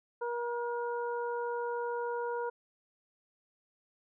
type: harmonic tone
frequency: 476.6 Hz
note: A#4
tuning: 38 cents sharp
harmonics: 1 / 2 / 3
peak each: -34 / -37 / -43 dBFS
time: 0.21-2.5 s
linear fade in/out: 10 ms
effects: none